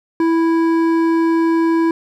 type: tone with hard clipping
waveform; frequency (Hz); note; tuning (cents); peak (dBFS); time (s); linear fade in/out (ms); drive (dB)
sine; 329.6; E4; 0; -14; 0.2-1.91; 2; 10
effects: none